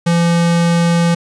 square tone, 170.2 Hz, F3, 44 cents flat, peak -11 dBFS, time 0.06-1.15 s, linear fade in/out 10 ms, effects resampled to 22050 Hz + 8-bit

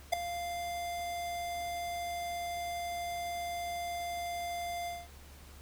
square tone with ADSR envelope, 696 Hz, F5, 6 cents flat, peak -22 dBFS, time 0.12-5.08 s, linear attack 14 ms, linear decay 3 ms, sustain -14 dB, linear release 210 ms, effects added 71 Hz sine -52 dBFS peak until 5.61 s + pink hiss -56 dBFS RMS until 5.61 s

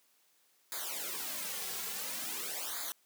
white noise with flanger, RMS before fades -39 dBFS, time 0.72-2.92 s, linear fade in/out 0 ms, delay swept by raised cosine 0.35 to 3.35 ms, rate 0.48 Hz, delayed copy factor -0.95, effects white hiss -70 dBFS RMS until 3.05 s + high-pass 200 Hz 12 dB/octave

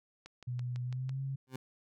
click train, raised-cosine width 0.2 ms, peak -32 dBFS, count 6, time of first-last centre 0.26-1.093 s, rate 6 Hz
sine tone with pitch glide, 123.47 to 135.42 Hz, B2 to C#3, 0 to -40 cents, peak -34 dBFS, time 0.47-1.36 s, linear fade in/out 10 ms, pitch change +160 cents, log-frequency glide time 0.83-1.21 s
20% pulse tone with exponential growth, 130 Hz, C3, 11 cents flat, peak -31 dBFS, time 1.47-1.56 s, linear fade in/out 2 ms, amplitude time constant 19 ms
effects none

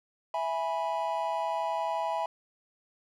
triangle chord, E major, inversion none, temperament equal with one note detuned, 659.3 / 830.6 / 982.1 Hz, E5 / G#5 / B5, 0 / 0 / -10 cents, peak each -31 dBFS, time 0.34-2.26 s, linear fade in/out 2 ms, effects none

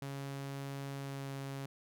sawtooth tone with pitch glide, 138.4 to 137.13 Hz, C#3 to C#3, -2 to -18 cents, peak -36 dBFS, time 0.02-1.66 s, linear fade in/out 2 ms, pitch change -16 cents, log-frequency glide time 0.97-1.32 s, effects none

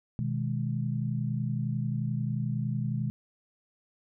sine chord, G# minor, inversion first, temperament just, 124.59 / 155.74 / 207.7 Hz, B2 / D#3 / G#3, +16 / +2 / 0 cents, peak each -30 / -33 / -34 dBFS, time 0.19-3.1 s, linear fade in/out 0 ms, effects none

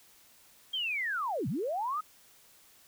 sine linear two-way sweep, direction down then up, 3242 to 110 to 1293 Hz, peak -30 dBFS, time 0.73-2.01 s, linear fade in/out 10 ms, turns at 1.48 s, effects white hiss -60 dBFS RMS until 2.87 s

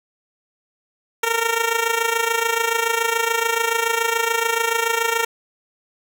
10% pulse tone with amplitude modulation, 459.6 Hz, A#4, 25 cents flat, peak -7 dBFS, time 1.23-5.25 s, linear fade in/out 5 ms, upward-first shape sine, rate 27 Hz, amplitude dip 70%, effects none

